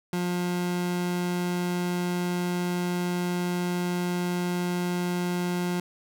30% pulse tone, 177.4 Hz, F3, 27 cents sharp, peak -23 dBFS, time 0.13-5.8 s, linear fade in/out 2 ms, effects none

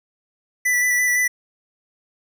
square tone with vibrato, 1975.5 Hz, B6, in tune, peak -17 dBFS, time 0.65-1.28 s, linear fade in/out 10 ms, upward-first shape square, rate 5.9 Hz, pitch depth 14 cents each way, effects none

